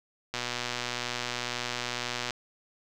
click train, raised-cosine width 0.2 ms, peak -14 dBFS, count 241, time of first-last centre 0.34-2.307 s, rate 122 Hz, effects none

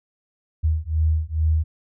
sine beating tone pair, 77.78 / 80.08 Hz, D#2 / E2, 0 / -50 cents, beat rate 2.3 Hz, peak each -21 dBFS, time 0.63-1.64 s, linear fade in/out 20 ms, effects none

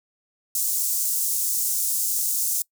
pink high-pass noise, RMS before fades -24 dBFS, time 0.55-2.62 s, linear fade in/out 2 ms, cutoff 6900 Hz, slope 24 dB/octave, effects noise-tail reverb RT60 0.1 s tail -24 dB re dry

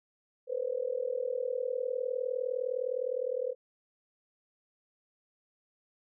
sine tone with amplitude modulation, 504 Hz, B4, 35 cents sharp, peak -26 dBFS, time 0.47-3.55 s, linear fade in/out 50 ms, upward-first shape sine, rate 39.7 Hz, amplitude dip 95%, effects none

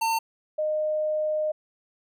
square / sine tone pair in turn, 903 / 614.4 Hz, A5 / D#5, +45 / -22 cents, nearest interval perfect fifth, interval 667 cents, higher first, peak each -23 dBFS, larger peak neither, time 0.01-0.19 / 0.58-1.52 s, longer second, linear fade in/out 10 ms, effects none

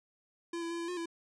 square tone with pitch steps, 339.9 / 334.8 / 339.4 / 337.4 / 357.8 / 335.1 Hz, F4 / E4 / F4 / E4 / F4 / E4, -47 / +27 / -49 / +40 / +42 / +29 cents, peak -36 dBFS, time 0.53-1.058 s, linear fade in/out 5 ms, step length 88 ms, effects resampled to 22050 Hz

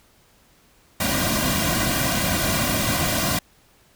pink noise with comb filter, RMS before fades -22 dBFS, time 1-3.39 s, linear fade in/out 5 ms, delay 2.3 ms, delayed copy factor -0.95, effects pink hiss -57 dBFS RMS until 3.95 s

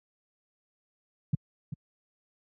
sine tone with echo, 146 Hz, D3, 10 cents flat, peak -20 dBFS, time 1.33-1.35 s, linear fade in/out 5 ms, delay 390 ms, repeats 1, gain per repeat -11 dB, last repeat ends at 1.74 s, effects high-pass 60 Hz 12 dB/octave

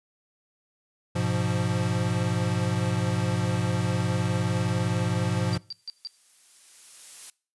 square chord, F diminished, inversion first, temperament equal, 103.83 / 123.47 / 174.61 Hz, Ab2 / Cb3 / F3, 0 / 0 / 0 cents, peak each -29 dBFS, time 1.15-5.58 s, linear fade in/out 10 ms
blue noise with exponential growth, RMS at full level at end -39 dBFS, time 4.86-7.3 s, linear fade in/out 2 ms, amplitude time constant 530 ms
sine tone bursts, 4699 Hz, D8, in tune, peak -32 dBFS, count 4, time 5.53-6.072 s, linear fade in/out 0 ms, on 23 ms, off 150 ms
effects noise-tail reverb RT60 0.4 s tail -23 dB re dry + resampled to 24000 Hz

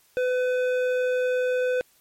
sine tone with hard clipping, 503 Hz, B4, 32 cents sharp, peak -23 dBFS, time 0.17-1.81 s, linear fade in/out 0 ms, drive 10 dB, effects white hiss -61 dBFS RMS until 2 s + MP3 64 kbps

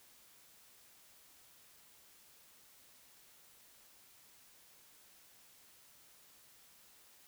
silence, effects white hiss -63 dBFS RMS until 7.27 s

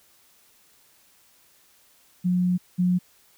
sine tone pair in turn, 179.9 / 179.9 Hz, F#3 / F#3, -48 / -48 cents, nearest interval unison, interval 0 cents, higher neither, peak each -19 / -18 dBFS, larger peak second, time 2.24-2.58 / 2.78-2.99 s, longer first, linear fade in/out 20 ms, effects white hiss -59 dBFS RMS until 3.37 s

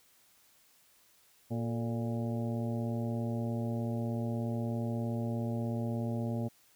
harmonic tone with a mistuned harmonic, 116.8 Hz, A#2, 4 cents sharp, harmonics 1 / 2 / 3 / 4 / 5 / 6 / 7, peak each -34 / -35 / -44 / -45 / -43 / -49 / -50 dBFS, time 1.5-6.49 s, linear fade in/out 20 ms, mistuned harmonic 4, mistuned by -78 cents, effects white hiss -65 dBFS RMS until 6.75 s

